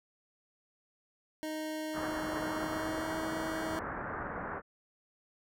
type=tone with pitch glide; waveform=25% pulse; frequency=311.1 to 319.7 Hz; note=D#4 to D#4; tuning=0 to +47 cents; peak=-32 dBFS; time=1.43-3.79 s; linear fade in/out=0 ms; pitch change=+47 cents; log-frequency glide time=2.45-3.21 s
type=low-pass noise; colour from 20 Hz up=white; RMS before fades=-39 dBFS; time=1.93-4.62 s; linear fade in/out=50 ms; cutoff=1700 Hz; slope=48 dB/octave
effects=none